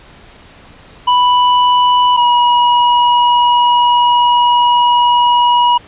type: tone pair in turn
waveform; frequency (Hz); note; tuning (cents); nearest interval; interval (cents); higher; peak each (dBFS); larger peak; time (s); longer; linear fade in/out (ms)
square; 987.8 / 967.5; B5 / B5; 0 / -36; unison; 36; first; -8; neither; 1.07-2.17 / 2.17-5.78; second; 10
effects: pink hiss -40 dBFS RMS until 5.87 s + resampled to 8000 Hz